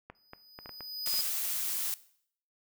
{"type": "clicks", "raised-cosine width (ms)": 0.5, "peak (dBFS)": -29, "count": 9, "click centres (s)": [0.1, 0.334, 0.589, 0.659, 0.693, 0.807, 1.074, 1.141, 1.192]}
{"type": "tone with exponential growth", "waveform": "square", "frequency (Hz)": 4978, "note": "D#8", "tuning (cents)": 0, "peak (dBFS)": -28, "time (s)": [0.15, 1.21], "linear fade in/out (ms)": 1, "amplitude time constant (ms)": 230}
{"type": "noise", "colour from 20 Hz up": "blue", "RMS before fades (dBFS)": -33, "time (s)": [1.06, 1.94], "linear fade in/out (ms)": 0}
{"effects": ["noise-tail reverb RT60 0.6 s tail -18 dB re dry"]}